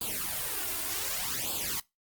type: noise with flanger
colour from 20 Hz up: white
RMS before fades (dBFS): -33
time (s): 0.01-1.8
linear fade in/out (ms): 2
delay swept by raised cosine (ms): 0.25 to 2.95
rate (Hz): 0.66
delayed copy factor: +0.85
effects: noise-tail reverb RT60 0.2 s tail -22 dB re dry + Opus 32 kbps